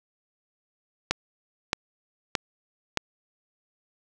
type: click train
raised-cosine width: 0.2 ms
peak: -5 dBFS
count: 4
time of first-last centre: 1.11-2.973 s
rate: 1.61 Hz
effects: none